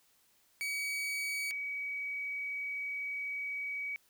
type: tone pair in turn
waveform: 40% pulse / sine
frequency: 2268 / 2268 Hz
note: C#7 / C#7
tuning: +39 / +39 cents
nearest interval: unison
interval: 0 cents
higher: neither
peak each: -33 / -35 dBFS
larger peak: first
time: 0.61-1.51 / 1.51-3.96 s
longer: second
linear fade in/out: 0 ms
effects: white hiss -69 dBFS RMS until 4.09 s